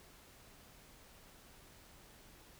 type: silence
effects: pink hiss -60 dBFS RMS until 2.59 s